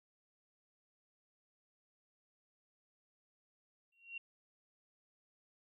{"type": "tone with exponential growth", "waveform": "sine", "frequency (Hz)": 2747, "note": "F7", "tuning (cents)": -29, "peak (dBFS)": -39, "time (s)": [3.92, 4.18], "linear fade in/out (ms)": 5, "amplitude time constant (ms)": 56, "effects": []}